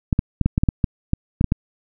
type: clicks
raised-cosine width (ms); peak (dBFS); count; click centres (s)
5; -4; 12; 0.128 / 0.191 / 0.413 / 0.46 / 0.579 / 0.635 / 0.688 / 0.842 / 1.134 / 1.411 / 1.443 / 1.521
effects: none